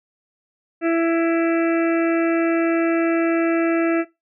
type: harmonic tone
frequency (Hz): 332.3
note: E4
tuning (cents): +14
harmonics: 1 / 2 / 4 / 5 / 6 / 7 / 8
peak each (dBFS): -17 / -23 / -29 / -31 / -33 / -34 / -35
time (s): 0.81-4.05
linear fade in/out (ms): 50
effects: noise-tail reverb RT60 0.2 s tail -19 dB re dry